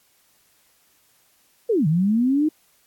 sine linear two-way sweep, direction down then up, 493.9 to 146.83 to 316.5 Hz, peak -16 dBFS, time 1.69-2.49 s, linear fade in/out 10 ms, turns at 1.87 s, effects white hiss -61 dBFS RMS until 2.86 s + AAC 64 kbps

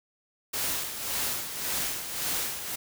white noise with tremolo, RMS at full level -29 dBFS, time 0.53-2.76 s, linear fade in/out 10 ms, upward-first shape sine, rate 1.8 Hz, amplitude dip 60%, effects none

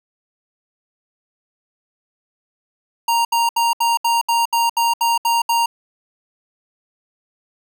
square tone bursts, 932 Hz, A#5, 1 cent flat, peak -15 dBFS, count 11, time 3.08-5.66 s, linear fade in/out 5 ms, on 170 ms, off 71 ms, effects none

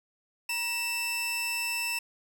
sawtooth tone pair together, 952 / 2660 Hz, A#5 / E7, +36 / +15 cents, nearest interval octave + tritone, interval 1779 cents, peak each -36 / -26 dBFS, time 0.49-1.99 s, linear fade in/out 5 ms, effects none

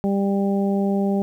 harmonic tone, 198 Hz, G3, 18 cents sharp, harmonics 1 / 2 / 3 / 4, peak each -19 / -25 / -29 / -31 dBFS, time 0.04-1.22 s, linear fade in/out 0 ms, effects 9-bit

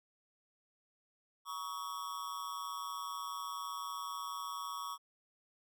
square tone with amplitude modulation, 1119 Hz, C#6, 16 cents sharp, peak -36 dBFS, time 1.45-4.98 s, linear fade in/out 50 ms, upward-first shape sine, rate 160 Hz, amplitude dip 95%, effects none

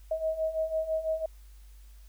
sine beating tone pair, 633 / 639 Hz, D#5 / D#5, +30 / +46 cents, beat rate 6 Hz, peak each -33 / -29 dBFS, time 0.11-1.26 s, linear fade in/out 5 ms, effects added 50 Hz sine -48 dBFS peak until 2.08 s + white hiss -64 dBFS RMS until 2.08 s

